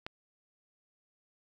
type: click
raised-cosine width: 0.3 ms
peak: -22 dBFS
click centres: 0.065 s
effects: 9-bit